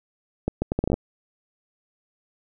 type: accelerating click train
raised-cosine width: 2 ms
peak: -9 dBFS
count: 10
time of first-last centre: 0.48-0.941 s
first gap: 140 ms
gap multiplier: 0.71
effects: none